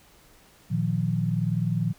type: chord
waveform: sine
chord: Bb suspended fourth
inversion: none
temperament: equal with one note detuned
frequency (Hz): 116.54 / 155.56 / 176.03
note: Bb2 / Eb3 / F3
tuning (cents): 0 / 0 / +14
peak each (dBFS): -27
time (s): 0.7-1.93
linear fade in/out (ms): 20
effects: pink hiss -56 dBFS RMS until 1.98 s